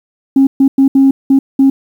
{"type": "tone bursts at uneven times", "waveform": "sine", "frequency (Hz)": 270.7, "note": "C#4", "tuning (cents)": -41, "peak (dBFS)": -3, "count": 6, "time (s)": [[0.36, 0.47], [0.6, 0.68], [0.78, 0.88], [0.95, 1.11], [1.3, 1.39], [1.59, 1.7]], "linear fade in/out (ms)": 5, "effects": ["tanh soft clip ceiling -1 dBFS", "7-bit"]}